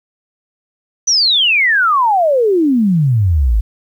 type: exponential sweep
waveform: sine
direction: down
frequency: 6100 to 49 Hz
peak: -9 dBFS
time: 1.07-3.61 s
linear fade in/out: 10 ms
effects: 8-bit